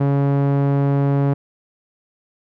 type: tone with low-pass filter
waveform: sawtooth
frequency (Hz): 140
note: C#3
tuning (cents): +18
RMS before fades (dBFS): -17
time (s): 0-1.34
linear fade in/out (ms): 10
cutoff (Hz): 920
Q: 0.56
effects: none